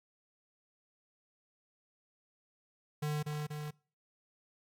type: tone with echo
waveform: square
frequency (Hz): 150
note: D3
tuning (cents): +37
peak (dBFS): -33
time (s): 3.02-3.23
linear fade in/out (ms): 10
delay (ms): 240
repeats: 2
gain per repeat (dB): -3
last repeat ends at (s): 3.71
effects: noise-tail reverb RT60 0.4 s tail -23 dB re dry + AAC 64 kbps